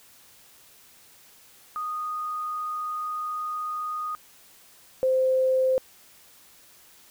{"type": "tone pair in turn", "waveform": "sine", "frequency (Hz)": [1237, 520.1], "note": ["D#6", "C5"], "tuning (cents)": [-10, -10], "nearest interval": "octave + minor third", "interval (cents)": 1500, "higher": "first", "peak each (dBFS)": [-28, -19], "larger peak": "second", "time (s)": [[1.76, 4.15], [5.03, 5.78]], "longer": "first", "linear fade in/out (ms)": 0, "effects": ["white hiss -54 dBFS RMS until 7.1 s"]}